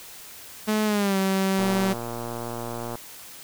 sawtooth tone with pitch glide, 214.4 to 192.12 Hz, A3 to G3, -45 to -35 cents, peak -17 dBFS, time 0.67-1.94 s, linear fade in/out 20 ms, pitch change -190 cents, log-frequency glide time 0.85-1.17 s
click train, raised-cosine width 1 ms, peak -19 dBFS, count 162, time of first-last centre 1.59-2.954 s, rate 118 Hz
effects white hiss -43 dBFS RMS until 3.43 s

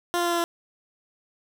15% pulse tone with pitch steps, 349.2 / 347 / 344.8 / 342.6 / 340.4 Hz, F4 / F4 / F4 / F4 / F4, 0 / -11 / -22 / -33 / -44 cents, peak -16 dBFS, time 0.14-0.44 s, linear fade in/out 0 ms, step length 60 ms, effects none

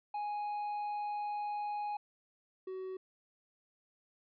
triangle tone pair in turn, 830.6 / 375.9 Hz, G#5 / F#4, 0 / +27 cents, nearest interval octave + major second, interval 1373 cents, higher first, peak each -33 / -37 dBFS, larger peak first, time 0.14-1.97 / 2.67-2.97 s, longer first, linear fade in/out 5 ms, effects resampled to 11025 Hz

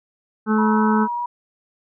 harmonic tone, 216.2 Hz, A3, 30 cents flat, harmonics 1 / 2 / 4 / 5 / 6 / 7, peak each -16 / -24 / -28 / -30 / -26 / -29 dBFS, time 0.46-1.08 s, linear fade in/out 50 ms
sine tone with vibrato, 961 Hz, B5, 48 cents flat, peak -22 dBFS, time 0.58-1.26 s, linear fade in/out 5 ms, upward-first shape sine, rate 4.9 Hz, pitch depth 10 cents each way
effects none

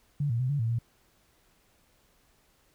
sine tone with pitch steps, 144.7 / 116.5 / 127.7 / 143.7 / 113.7 / 116.8 Hz, D3 / A#2 / C3 / D3 / A#2 / A#2, -25 / -1 / -42 / -37 / -43 / +4 cents, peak -25 dBFS, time 0.2-0.788 s, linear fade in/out 5 ms, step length 98 ms, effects pink hiss -66 dBFS RMS until 2.74 s

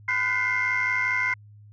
sine tone cluster, 1008 / 1453 / 1525 / 2002 / 2107 Hz, B5 / F#6 / G6 / B6 / C7, +35 / -32 / -48 / +23 / +12 cents, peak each -30 / -31 / -31 / -29 / -23 dBFS, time 0.08-1.34 s, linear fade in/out 5 ms, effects tanh soft clip ceiling -16 dBFS + added 104 Hz sine -46 dBFS peak until 1.72 s

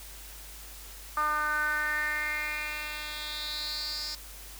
10% pulse tone with band-pass filter sweep, 301.8 Hz, D4, 47 cents sharp, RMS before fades -32 dBFS, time 1.17-4.15 s, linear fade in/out 2 ms, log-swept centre 1200 to 5300 Hz, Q 5.4, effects added 50 Hz sine -47 dBFS peak until 4.59 s + white hiss -47 dBFS RMS until 4.59 s

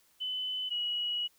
sine tone pair in turn, 3017 / 2916 Hz, F#7 / F#7, +33 / -26 cents, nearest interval minor second, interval 59 cents, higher first, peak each -32 / -30 dBFS, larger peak second, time 0.2-0.7 / 0.7-1.28 s, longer second, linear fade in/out 20 ms, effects white hiss -67 dBFS RMS until 1.38 s

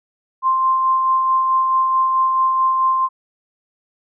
sine tone with tremolo, 1050 Hz, C6, 6 cents sharp, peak -12 dBFS, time 0.42-3.09 s, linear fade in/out 50 ms, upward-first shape sine, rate 4.6 Hz, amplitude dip 30%, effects none

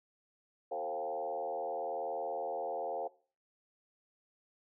sine tone with frequency modulation, 617 Hz, D#5, 15 cents flat, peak -34 dBFS, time 0.71-3.08 s, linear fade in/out 10 ms, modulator 81 Hz, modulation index 2.3, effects noise-tail reverb RT60 0.4 s tail -20 dB re dry

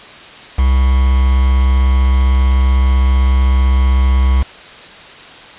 triangle tone with quantisation, 65.41 Hz, C2, in tune, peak -6 dBFS, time 0.58-4.43 s, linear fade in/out 10 ms, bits 4, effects white hiss -35 dBFS RMS until 5.58 s + resampled to 8000 Hz

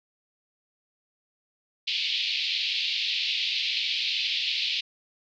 white band-pass noise, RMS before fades -28 dBFS, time 1.87-4.81 s, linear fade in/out 10 ms, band 2400 to 4400 Hz, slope 48 dB/octave, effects none

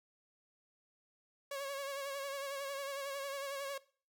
sawtooth tone with vibrato, 554.4 Hz, C#5, in tune, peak -35 dBFS, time 1.51-3.78 s, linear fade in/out 5 ms, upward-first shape sine, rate 11 Hz, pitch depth 42 cents each way, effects noise-tail reverb RT60 0.4 s tail -19 dB re dry

